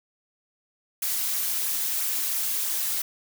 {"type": "noise with flanger", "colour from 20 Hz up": "blue", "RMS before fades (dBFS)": -27, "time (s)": [1.02, 3.02], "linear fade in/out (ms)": 5, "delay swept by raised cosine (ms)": [0.22, 5.22], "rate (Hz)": 3, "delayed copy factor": -0.65, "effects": []}